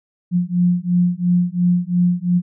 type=beating tone pair; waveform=sine; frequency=175.7 / 178.6 Hz; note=F3 / F3; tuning=+11 / +39 cents; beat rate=2.9 Hz; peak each=-17 dBFS; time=0.31-2.42 s; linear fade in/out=50 ms; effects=none